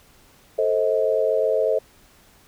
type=chord; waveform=sine; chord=A diminished; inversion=none; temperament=just; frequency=440 / 528 / 633.6 Hz; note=A4 / C5 / Eb5; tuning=0 / +16 / +31 cents; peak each=-22 dBFS; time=0.58-1.79 s; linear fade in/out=10 ms; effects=pink hiss -54 dBFS RMS until 2.47 s